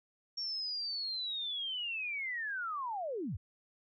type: linear sweep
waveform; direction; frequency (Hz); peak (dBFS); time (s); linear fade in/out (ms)
sine; down; 5540 to 63.3; -35; 0.37-3.37; 10
effects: none